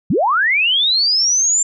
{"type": "linear sweep", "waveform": "sine", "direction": "up", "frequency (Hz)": [123.47, 7340], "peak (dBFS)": -12, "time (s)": [0.1, 1.63], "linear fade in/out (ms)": 5, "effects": []}